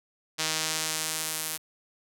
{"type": "tone with band-pass filter sweep", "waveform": "sawtooth", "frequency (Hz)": 157.8, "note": "D#3", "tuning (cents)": 25, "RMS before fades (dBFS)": -31, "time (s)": [0.38, 1.58], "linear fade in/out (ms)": 20, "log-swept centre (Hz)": [5500, 12000], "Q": 0.89, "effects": []}